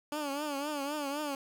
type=tone with vibrato; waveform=15% pulse; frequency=289.3 Hz; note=D4; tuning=26 cents flat; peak=-27 dBFS; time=0.12-1.35 s; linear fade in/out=2 ms; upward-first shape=triangle; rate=3.9 Hz; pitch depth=110 cents each way; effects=none